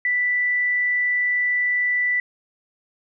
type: tone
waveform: sine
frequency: 1975.5 Hz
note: B6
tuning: in tune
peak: -18 dBFS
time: 0.05-2.2 s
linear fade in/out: 2 ms
effects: none